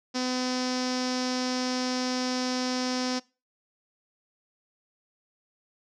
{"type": "tone with low-pass filter", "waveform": "sawtooth", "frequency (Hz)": 253.1, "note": "B3", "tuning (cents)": 43, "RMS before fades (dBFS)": -29, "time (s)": [0.14, 3.2], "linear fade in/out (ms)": 20, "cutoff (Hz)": 5400, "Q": 5.8, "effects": ["noise-tail reverb RT60 0.3 s tail -22 dB re dry"]}